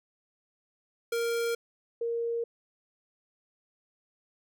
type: tone pair in turn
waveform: square / sine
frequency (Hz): 466.2 / 466.2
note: A#4 / A#4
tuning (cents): 0 / 0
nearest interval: unison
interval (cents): 0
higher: neither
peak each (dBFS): -28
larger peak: neither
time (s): 1.12-1.55 / 2.01-2.44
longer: neither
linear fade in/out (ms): 5
effects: none